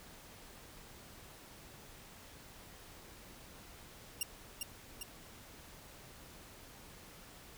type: tone with echo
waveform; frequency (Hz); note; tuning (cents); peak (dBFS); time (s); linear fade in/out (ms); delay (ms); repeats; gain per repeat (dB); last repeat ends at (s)
10% pulse; 2794; F7; 0; -24; 4.21-4.23; 2; 400; 2; -4; 5.03
effects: pink hiss -55 dBFS RMS until 7.57 s